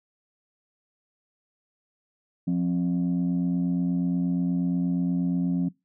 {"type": "tone pair together", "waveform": "sine", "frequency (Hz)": [176.6, 265], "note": ["F3", "C4"], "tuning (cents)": [20, 22], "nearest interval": "perfect fifth", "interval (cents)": 702, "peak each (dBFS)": [-22, -25], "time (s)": [2.47, 5.69], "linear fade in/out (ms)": 10, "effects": ["noise-tail reverb RT60 0.2 s tail -22 dB re dry", "tanh soft clip ceiling -18 dBFS"]}